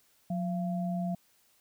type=tone pair together; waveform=sine; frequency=180.07 / 683 Hz; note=F#3 / F5; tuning=-47 / -39 cents; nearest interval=octave + major seventh; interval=2308 cents; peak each=-30 / -37 dBFS; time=0.3-1.15 s; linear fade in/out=5 ms; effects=white hiss -67 dBFS RMS until 1.6 s